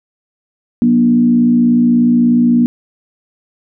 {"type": "tone with frequency modulation", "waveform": "sine", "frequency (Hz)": 240, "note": "B3", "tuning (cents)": -49, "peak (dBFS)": -7, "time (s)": [0.82, 2.66], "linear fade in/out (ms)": 0, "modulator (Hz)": 56.6, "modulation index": 0.58, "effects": []}